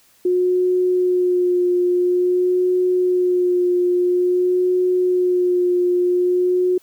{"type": "tone with vibrato", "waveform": "sine", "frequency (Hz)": 360.4, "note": "F#4", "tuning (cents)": -45, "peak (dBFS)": -14, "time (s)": [0.25, 6.78], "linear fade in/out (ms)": 5, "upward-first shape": "sine", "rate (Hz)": 0.49, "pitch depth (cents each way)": 19, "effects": ["white hiss -55 dBFS RMS until 6.82 s"]}